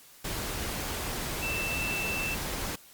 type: tone in noise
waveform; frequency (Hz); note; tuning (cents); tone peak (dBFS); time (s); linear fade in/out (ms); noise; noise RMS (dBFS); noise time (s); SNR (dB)
sine; 2663; E7; +17; -31; 1.42-2.35; 10; pink; -34; 0.24-2.76; 0
effects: white hiss -54 dBFS RMS until 2.93 s + Opus 48 kbps